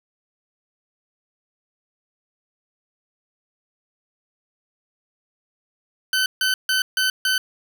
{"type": "tone bursts", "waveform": "20% pulse", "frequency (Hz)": 1521, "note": "F#6", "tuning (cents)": 47, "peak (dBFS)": -13, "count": 5, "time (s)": [6.13, 7.38], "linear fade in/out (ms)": 2, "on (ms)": 130, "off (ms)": 150, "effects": []}